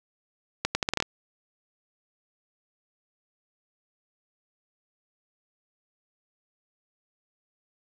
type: accelerating click train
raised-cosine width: 0.2 ms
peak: -7 dBFS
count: 8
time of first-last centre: 0.65-1.025 s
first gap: 100 ms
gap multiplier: 0.78
effects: none